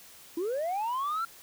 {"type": "linear sweep", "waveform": "sine", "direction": "up", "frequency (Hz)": [315.9, 1381], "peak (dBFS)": -26, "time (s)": [0.37, 1.25], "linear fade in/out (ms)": 5, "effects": ["tanh soft clip ceiling -27 dBFS", "white hiss -52 dBFS RMS until 1.42 s"]}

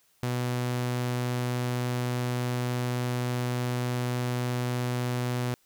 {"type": "tone", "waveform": "sawtooth", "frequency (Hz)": 123.47, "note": "B2", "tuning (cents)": 0, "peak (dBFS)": -23, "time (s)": [0.23, 5.54], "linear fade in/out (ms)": 0, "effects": ["white hiss -66 dBFS RMS until 5.65 s"]}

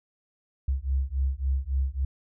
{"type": "beating tone pair", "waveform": "sine", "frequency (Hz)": [65.41, 69.01], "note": ["C2", "C#2"], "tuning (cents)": [0, -7], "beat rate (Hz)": 3.6, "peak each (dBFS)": -27, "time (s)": [0.68, 2.05], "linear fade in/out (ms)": 5, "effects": []}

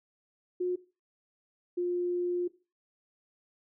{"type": "tone pair in turn", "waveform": "sine", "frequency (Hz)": [360.3, 353.9], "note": ["F#4", "F4"], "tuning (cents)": [-46, 23], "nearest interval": "unison", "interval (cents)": 31, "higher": "first", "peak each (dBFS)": -27, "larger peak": "neither", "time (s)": [[0.6, 0.76], [1.77, 2.48]], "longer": "second", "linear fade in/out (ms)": 10, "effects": ["noise-tail reverb RT60 0.3 s tail -17 dB re dry"]}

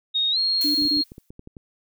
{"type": "tone with pitch glide", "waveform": "sine", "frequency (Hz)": [3729, 4259], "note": ["A#7", "C8"], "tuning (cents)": [0, 30], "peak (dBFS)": -19, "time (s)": [0.14, 1.04], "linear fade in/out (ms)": 20, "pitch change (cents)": 230, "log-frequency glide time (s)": [0.31, 0.38]}
{"type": "noise with exponential decay", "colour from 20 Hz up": "blue", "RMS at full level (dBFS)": -31, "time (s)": [0.61, 1.3], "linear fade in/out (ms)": 1, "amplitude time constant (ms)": 150}
{"type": "tone bursts", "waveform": "sine", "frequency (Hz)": 293.7, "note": "D4", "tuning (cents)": 0, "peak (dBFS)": -23, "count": 3, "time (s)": [0.64, 1.016], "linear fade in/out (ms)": 10, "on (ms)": 110, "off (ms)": 23}
{"type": "clicks", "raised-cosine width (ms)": 3, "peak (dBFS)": -27, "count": 9, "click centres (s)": [0.821, 0.853, 0.97, 1.119, 1.181, 1.305, 1.394, 1.474, 1.568]}
{"effects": []}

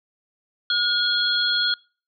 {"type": "tone cluster", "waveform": "sine", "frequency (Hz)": [1437, 3334, 4220], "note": ["F6", "G#7", "C8"], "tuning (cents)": [49, 6, 14], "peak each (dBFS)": -23, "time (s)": [0.7, 1.74], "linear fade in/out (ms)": 2, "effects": ["noise-tail reverb RT60 0.4 s tail -26 dB re dry"]}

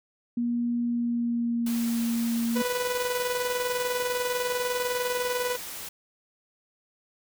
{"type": "tone with pitch glide", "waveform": "sine", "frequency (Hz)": [238.4, 232.6], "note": ["A#3", "A#3"], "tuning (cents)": [39, -4], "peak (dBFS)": -24, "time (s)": [0.37, 2.62], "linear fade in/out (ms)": 5, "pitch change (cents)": -43, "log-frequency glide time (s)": [0.82, 2.05]}
{"type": "noise", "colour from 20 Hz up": "white", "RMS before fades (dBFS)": -38, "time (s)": [1.66, 5.89], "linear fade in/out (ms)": 5}
{"type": "tone with tremolo", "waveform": "sawtooth", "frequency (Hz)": 493.9, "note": "B4", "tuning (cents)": 0, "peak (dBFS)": -21, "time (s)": [2.55, 5.57], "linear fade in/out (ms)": 20, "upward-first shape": "square", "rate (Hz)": 20, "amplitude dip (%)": 40}
{"effects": []}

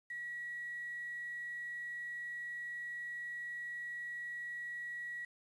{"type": "tone with quantisation", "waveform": "sine", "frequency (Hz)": 1924, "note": "B6", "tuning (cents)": -46, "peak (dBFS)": -40, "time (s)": [0.1, 5.25], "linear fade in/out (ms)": 5, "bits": 10, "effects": ["resampled to 24000 Hz"]}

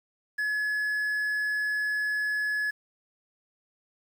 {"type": "tone with quantisation", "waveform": "triangle", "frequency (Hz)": 1700, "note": "G#6", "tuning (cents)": 40, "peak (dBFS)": -24, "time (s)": [0.38, 2.71], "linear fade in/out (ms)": 10, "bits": 9, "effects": []}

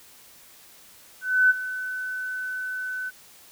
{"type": "tone with ADSR envelope", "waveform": "sine", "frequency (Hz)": 1509, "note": "F#6", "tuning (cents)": 34, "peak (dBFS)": -13, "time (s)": [1.21, 3.11], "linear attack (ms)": 290, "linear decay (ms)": 24, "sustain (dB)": -15, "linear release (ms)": 30, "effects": ["white hiss -51 dBFS RMS until 3.51 s"]}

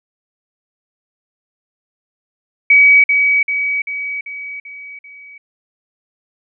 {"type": "tone with echo", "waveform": "sine", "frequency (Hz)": 2271, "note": "C#7", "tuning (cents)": 41, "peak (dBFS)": -5, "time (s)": [2.7, 3.04], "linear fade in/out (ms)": 5, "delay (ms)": 390, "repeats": 6, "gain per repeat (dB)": -5, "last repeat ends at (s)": 5.38, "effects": []}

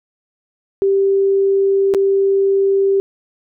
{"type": "tone with dropouts", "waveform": "sine", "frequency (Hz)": 392, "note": "G4", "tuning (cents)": 0, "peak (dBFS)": -11, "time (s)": [0.82, 3], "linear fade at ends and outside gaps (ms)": 0, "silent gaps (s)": [1.939, 1.947], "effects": []}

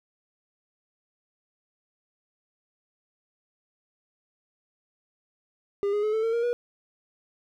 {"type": "tone with pitch steps", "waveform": "triangle", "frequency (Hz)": [402.6, 414.9, 427.5, 440.6, 454, 467.8, 482.1], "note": ["G4", "G#4", "A4", "A4", "A#4", "A#4", "B4"], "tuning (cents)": [46, -2, -50, 2, -46, 6, -42], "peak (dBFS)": -21, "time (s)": [5.83, 6.53], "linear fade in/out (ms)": 0, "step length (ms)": 100, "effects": []}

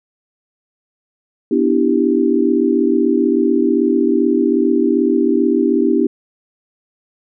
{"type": "chord", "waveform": "sine", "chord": "E minor seventh", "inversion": "second", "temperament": "equal", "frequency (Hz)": [246.9, 293.7, 329.6, 392], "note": ["B3", "D4", "E4", "G4"], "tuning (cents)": [0, 0, 0, 0], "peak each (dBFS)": -17, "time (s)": [1.51, 6.07], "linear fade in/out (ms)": 5, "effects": []}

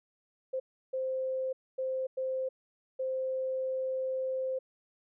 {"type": "tone bursts at uneven times", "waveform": "sine", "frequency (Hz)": 522, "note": "C5", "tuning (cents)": -4, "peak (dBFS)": -30, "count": 5, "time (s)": [[0.53, 0.6], [0.93, 1.53], [1.78, 2.07], [2.17, 2.49], [2.99, 4.59]], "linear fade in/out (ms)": 10, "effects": []}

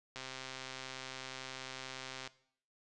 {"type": "click train", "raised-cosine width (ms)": 0.2, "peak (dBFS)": -26, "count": 278, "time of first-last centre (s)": [0.16, 2.275], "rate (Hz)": 131, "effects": ["noise-tail reverb RT60 0.6 s tail -18 dB re dry", "resampled to 24000 Hz"]}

